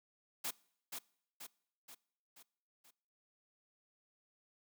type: noise with echo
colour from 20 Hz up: white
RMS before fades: -39 dBFS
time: 0.44-0.51 s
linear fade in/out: 10 ms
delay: 480 ms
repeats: 5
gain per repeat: -5 dB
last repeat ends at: 2.91 s
effects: noise-tail reverb RT60 0.7 s tail -24 dB re dry + high-pass 150 Hz 12 dB/octave